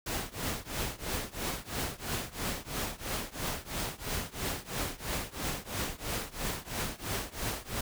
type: noise with tremolo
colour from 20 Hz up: pink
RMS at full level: -32 dBFS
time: 0.06-7.81 s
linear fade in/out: 5 ms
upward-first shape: triangle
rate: 3 Hz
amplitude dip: 95%
effects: none